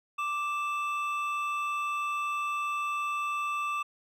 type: tone pair together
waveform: triangle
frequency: 1174.6 / 2637 Hz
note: D6 / E7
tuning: 0 / 0 cents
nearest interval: octave + major second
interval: 1400 cents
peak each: -28 / -34 dBFS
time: 0.18-3.83 s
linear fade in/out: 10 ms
effects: none